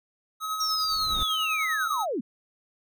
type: tone with tremolo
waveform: square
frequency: 1276 Hz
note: D#6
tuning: 43 cents sharp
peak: -27 dBFS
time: 0.4-2.06 s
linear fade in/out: 50 ms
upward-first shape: sine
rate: 10 Hz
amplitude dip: 40%
type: linear sweep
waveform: sine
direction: down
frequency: 5650 to 196 Hz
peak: -26 dBFS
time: 0.6-2.21 s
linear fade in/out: 10 ms
type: noise with exponential growth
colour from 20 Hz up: brown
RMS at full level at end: -30 dBFS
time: 0.63-1.23 s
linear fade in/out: 1 ms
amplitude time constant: 130 ms
effects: none